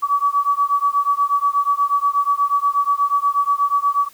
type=beating tone pair; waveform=sine; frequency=1138 / 1146.3 Hz; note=C#6 / D6; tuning=+45 / -42 cents; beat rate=8.3 Hz; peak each=-18 dBFS; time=0.02-4.09 s; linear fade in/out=20 ms; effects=white hiss -49 dBFS RMS until 4.13 s